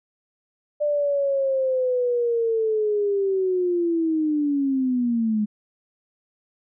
sine linear sweep, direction down, 595 to 207.7 Hz, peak -19 dBFS, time 0.8-5.46 s, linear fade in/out 20 ms, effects none

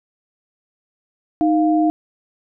sine tone pair together, 311.1 / 699 Hz, D#4 / F5, 0 / +1 cents, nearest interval octave + major second, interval 1401 cents, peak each -14 / -19 dBFS, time 1.41-1.9 s, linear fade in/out 0 ms, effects none

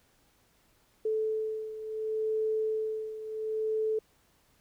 sine beating tone pair, 436.2 / 436.9 Hz, A4 / A4, -15 / -12 cents, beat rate 0.7 Hz, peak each -30 / -35 dBFS, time 1.05-3.99 s, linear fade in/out 5 ms, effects pink hiss -67 dBFS RMS until 4.6 s

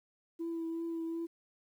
sine tone with vibrato, 331.1 Hz, E4, 8 cents sharp, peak -33 dBFS, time 0.39-1.27 s, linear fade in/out 20 ms, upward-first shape triangle, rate 2.7 Hz, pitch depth 20 cents each way, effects tanh soft clip ceiling -32 dBFS + 11-bit

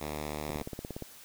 5% pulse tone, 75.2 Hz, D2, 42 cents sharp, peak -24 dBFS, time 0-0.63 s, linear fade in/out 20 ms
click train, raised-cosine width 2 ms, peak -24 dBFS, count 10, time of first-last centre 0.5-1.023 s, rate 17.2 Hz
effects white hiss -52 dBFS RMS until 1.24 s

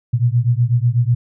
sine beating tone pair, 116.8 / 124.9 Hz, A#2 / B2, +4 / +20 cents, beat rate 8.1 Hz, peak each -15 / -16 dBFS, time 0.13-1.15 s, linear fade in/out 10 ms, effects none

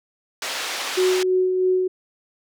white band-pass noise, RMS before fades -28 dBFS, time 0.42-1.23 s, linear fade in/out 2 ms, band 480 to 4700 Hz, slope 12 dB/octave
sine tone with tremolo, 370 Hz, F#4, in tune, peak -15 dBFS, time 0.97-1.88 s, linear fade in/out 10 ms, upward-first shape sine, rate 3.1 Hz, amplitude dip 35%
effects none

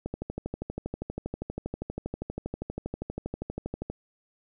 click train, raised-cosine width 2 ms, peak -19 dBFS, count 49, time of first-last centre 0.06-3.9 s, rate 12.5 Hz, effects none

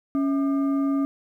sine tone with frequency modulation, 277.2 Hz, C#4, in tune, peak -20 dBFS, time 0.15-1.05 s, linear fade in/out 0 ms, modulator 927 Hz, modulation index 0.34, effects 10-bit

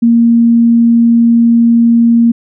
sine tone, 233.1 Hz, A#3, in tune, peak -4 dBFS, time 0.02-2.32 s, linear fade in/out 10 ms, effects none

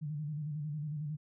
sine tone with vibrato, 150 Hz, D3, 37 cents sharp, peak -35 dBFS, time 0.01-1.17 s, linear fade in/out 20 ms, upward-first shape square, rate 11 Hz, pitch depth 59 cents each way, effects none

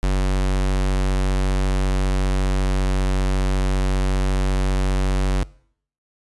square tone, 47.36 Hz, F#1, 41 cents sharp, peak -17 dBFS, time 0.03-5.43 s, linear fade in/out 0 ms, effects noise-tail reverb RT60 0.6 s tail -22 dB re dry + resampled to 24000 Hz

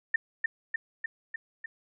sine tone with echo, 1807 Hz, A6, 46 cents sharp, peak -20 dBFS, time 0.14-0.16 s, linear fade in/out 5 ms, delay 300 ms, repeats 5, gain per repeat -3 dB, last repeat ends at 1.66 s, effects none

